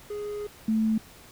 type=tone pair in turn; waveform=triangle / sine; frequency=415.3 / 220 Hz; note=G#4 / A3; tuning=0 / 0 cents; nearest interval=major seventh; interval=1100 cents; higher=first; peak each=-29 / -21 dBFS; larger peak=second; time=0.1-0.47 / 0.68-0.98 s; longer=first; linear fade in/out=5 ms; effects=pink hiss -50 dBFS RMS until 1.31 s